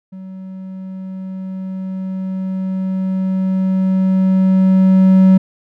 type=tone with level ramp; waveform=triangle; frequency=188.7 Hz; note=F#3; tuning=34 cents sharp; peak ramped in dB=-27 to -3 dBFS; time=0.12-5.38 s; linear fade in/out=10 ms; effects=none